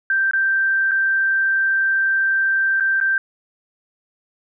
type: tone with dropouts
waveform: sine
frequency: 1568 Hz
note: G6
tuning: in tune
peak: -15 dBFS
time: 0.1-3.18 s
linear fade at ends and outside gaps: 2 ms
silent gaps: 0.311-0.334 / 0.912-0.916 / 2.8-2.806 / 3.002-3.011 s
effects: none